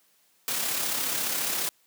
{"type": "noise with amplitude modulation", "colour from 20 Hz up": "white", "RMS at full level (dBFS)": -27, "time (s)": [0.48, 1.69], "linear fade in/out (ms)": 0, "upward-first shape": "sine", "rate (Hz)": 34.5, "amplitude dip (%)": 35, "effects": ["white hiss -65 dBFS RMS until 1.86 s", "high-pass 150 Hz 12 dB/octave"]}